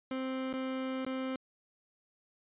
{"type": "tone with dropouts", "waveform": "30% pulse", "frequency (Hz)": 261.6, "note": "C4", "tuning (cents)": 0, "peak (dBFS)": -31, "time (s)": [0.11, 1.36], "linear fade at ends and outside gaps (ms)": 2, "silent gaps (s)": [[0.529, 0.537], [1.05, 1.064]], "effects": ["resampled to 8000 Hz"]}